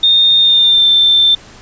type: tone with pitch glide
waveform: sine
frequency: 3657 to 3561 Hz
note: A#7 to A7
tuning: -34 to +20 cents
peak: -6 dBFS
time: 0.03-1.35 s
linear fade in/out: 5 ms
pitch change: -46 cents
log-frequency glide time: 0.39-0.88 s
effects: pink hiss -38 dBFS RMS until 1.61 s + resampled to 16000 Hz